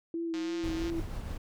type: tone with vibrato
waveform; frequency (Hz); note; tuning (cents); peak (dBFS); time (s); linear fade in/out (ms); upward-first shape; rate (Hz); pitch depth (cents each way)
sine; 329.6; E4; 0; -31; 0.14-1; 2; sine; 3; 34
type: click train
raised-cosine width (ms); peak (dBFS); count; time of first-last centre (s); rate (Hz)
0.2; -27; 100; 0.34-0.899; 177
type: noise with tremolo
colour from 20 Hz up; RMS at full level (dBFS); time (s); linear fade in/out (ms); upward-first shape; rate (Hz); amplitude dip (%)
brown; -36; 0.63-1.38; 10; sine; 6.2; 30
effects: none